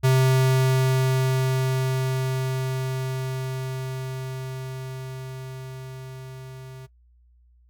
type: tone with level ramp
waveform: square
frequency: 130.81 Hz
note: C3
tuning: in tune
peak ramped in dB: -16 to -39 dBFS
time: 0.03-6.87 s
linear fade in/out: 20 ms
effects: noise-tail reverb RT60 0.1 s tail -20 dB re dry + added 60 Hz sine -54 dBFS peak until 7.69 s